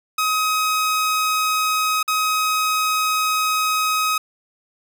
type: tone with dropouts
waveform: sawtooth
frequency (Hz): 1265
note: D#6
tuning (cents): +28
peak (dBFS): -14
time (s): 0.18-4.18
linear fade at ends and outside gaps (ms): 5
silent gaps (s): 2.029-2.078
effects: none